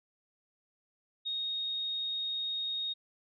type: tone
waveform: sine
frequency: 3729 Hz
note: A#7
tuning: in tune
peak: -32 dBFS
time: 1.25-2.94 s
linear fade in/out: 20 ms
effects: none